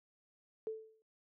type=tone with exponential decay; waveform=sine; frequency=440 Hz; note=A4; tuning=in tune; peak=-34 dBFS; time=0.67-1.02 s; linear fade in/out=0 ms; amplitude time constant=76 ms; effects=high-pass 200 Hz 12 dB/octave